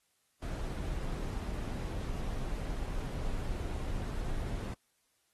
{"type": "noise", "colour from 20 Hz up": "brown", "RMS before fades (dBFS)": -36, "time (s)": [0.42, 4.74], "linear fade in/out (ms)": 5, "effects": ["white hiss -75 dBFS RMS until 5.33 s", "AAC 32 kbps"]}